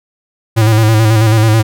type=tone with vibrato; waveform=square; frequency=110.1 Hz; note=A2; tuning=2 cents sharp; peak=-7 dBFS; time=0.56-1.63 s; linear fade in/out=20 ms; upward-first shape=square; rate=9.2 Hz; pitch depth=42 cents each way; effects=none